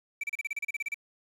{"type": "tone bursts", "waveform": "triangle", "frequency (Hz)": 2321, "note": "D7", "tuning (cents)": -21, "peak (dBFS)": -28, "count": 13, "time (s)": [0.21, 0.944], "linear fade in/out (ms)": 5, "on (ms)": 26, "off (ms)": 33, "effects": ["resampled to 32000 Hz", "9-bit"]}